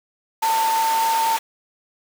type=tone with pitch glide; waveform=sine; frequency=896 to 902.2 Hz; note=A5 to A5; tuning=+31 to +43 cents; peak=-17 dBFS; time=0.42-1.37 s; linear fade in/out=10 ms; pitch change=+12 cents; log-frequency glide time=0.73-1.03 s
type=high-pass noise; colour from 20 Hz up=pink; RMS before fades=-28 dBFS; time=0.42-1.39 s; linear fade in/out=10 ms; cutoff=650 Hz; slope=12 dB/octave
effects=none